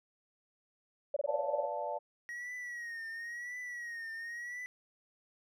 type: tone bursts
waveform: sine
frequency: 572 Hz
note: D5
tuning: 46 cents flat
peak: -29 dBFS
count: 11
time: 1.14-1.655 s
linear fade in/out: 5 ms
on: 25 ms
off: 24 ms
type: chord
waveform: sine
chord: B half-diminished seventh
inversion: none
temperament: equal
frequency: 493.9 / 587.3 / 698.5 / 880 Hz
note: B4 / D5 / F5 / A5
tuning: 0 / 0 / 0 / 0 cents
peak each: -44 / -38 / -41 / -39 dBFS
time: 1.27-1.99 s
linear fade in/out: 20 ms
type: tone with vibrato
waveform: triangle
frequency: 1895 Hz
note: A#6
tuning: 28 cents sharp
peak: -38 dBFS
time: 2.29-4.66 s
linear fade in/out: 0 ms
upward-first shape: triangle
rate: 0.96 Hz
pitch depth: 90 cents each way
effects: none